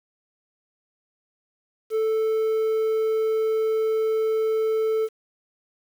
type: tone with quantisation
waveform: triangle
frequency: 440 Hz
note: A4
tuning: in tune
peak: -18 dBFS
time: 1.9-5.09 s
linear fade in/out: 50 ms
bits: 8
effects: none